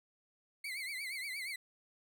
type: tone with vibrato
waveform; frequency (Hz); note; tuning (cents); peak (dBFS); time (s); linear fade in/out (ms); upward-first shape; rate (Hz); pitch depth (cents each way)
35% pulse; 2154; C7; +50; -37; 0.64-1.56; 5; triangle; 8.5; 150
effects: none